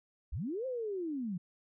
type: linear two-way sweep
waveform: sine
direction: up then down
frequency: 41.78 to 533 to 165.7 Hz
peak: -34 dBFS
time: 0.32-1.38 s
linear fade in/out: 10 ms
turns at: 0.66 s
effects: none